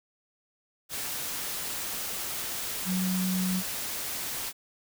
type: tone in noise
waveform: sine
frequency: 185 Hz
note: F#3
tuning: in tune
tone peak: -26 dBFS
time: 2.85-3.63 s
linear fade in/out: 50 ms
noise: white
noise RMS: -34 dBFS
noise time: 0.89-4.53 s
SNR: +5 dB
effects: none